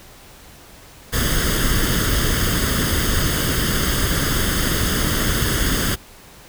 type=noise with comb filter; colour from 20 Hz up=pink; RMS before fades=-19 dBFS; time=1.12-5.96 s; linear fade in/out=20 ms; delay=0.61 ms; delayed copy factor=+0.7; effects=pink hiss -44 dBFS RMS until 6.48 s